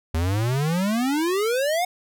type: exponential sweep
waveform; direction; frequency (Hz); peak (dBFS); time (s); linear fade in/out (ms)
square; up; 77.78 to 740; -21; 0.14-1.85; 5
effects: none